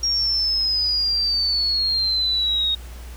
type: exponential sweep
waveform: sine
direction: down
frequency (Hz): 5610 to 3729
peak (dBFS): -18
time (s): 0.03-2.75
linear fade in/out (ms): 5
effects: added 60 Hz sine -34 dBFS peak until 3.16 s + pink hiss -45 dBFS RMS until 3.16 s